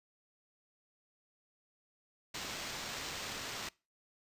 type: noise with sample-and-hold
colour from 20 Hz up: white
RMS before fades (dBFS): -42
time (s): 2.34-3.69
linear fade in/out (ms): 5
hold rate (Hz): 11025
effects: noise-tail reverb RT60 0.3 s tail -24 dB re dry + resampled to 32000 Hz